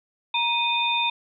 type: tone cluster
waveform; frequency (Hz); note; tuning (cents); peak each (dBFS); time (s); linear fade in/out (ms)
sine; 942 / 2484 / 3609; A#5 / D#7 / A7; +18 / -3 / +43; -25; 0.34-1.1; 5
effects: none